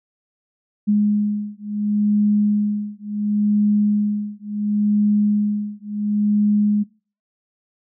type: beating tone pair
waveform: sine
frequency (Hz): 207.7 / 208.41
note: G#3 / G#3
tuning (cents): 0 / +6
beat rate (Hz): 0.71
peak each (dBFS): -19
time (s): 0.87-6.84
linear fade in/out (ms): 20
effects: noise-tail reverb RT60 0.4 s tail -24 dB re dry